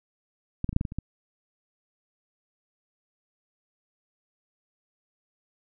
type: clicks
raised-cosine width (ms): 5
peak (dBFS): -15 / -14 / -22 / -8 / -15 / -18 / -25 / -17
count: 8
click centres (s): 0.644 / 0.692 / 0.729 / 0.764 / 0.811 / 0.852 / 0.921 / 0.986
effects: none